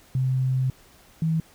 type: tone pair in turn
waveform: sine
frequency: 130.1 / 161.3 Hz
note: C3 / E3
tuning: -9 / -37 cents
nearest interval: major third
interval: 372 cents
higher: second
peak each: -20 dBFS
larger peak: neither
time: 0.15-0.7 / 1.22-1.4 s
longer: first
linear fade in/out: 2 ms
effects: pink hiss -54 dBFS RMS until 1.54 s